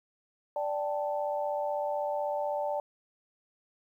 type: chord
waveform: sine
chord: D suspended fourth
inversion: none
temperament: equal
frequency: 587.3 / 784 / 880 Hz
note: D5 / G5 / A5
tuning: 0 / 0 / 0 cents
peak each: -31 / -36 / -35 dBFS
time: 0.56-2.8 s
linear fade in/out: 2 ms
effects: 11-bit